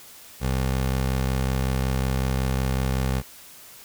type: tone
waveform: 20% pulse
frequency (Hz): 65.41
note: C2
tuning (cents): 0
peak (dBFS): -17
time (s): 0.4-3.23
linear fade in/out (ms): 50
effects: white hiss -46 dBFS RMS until 3.84 s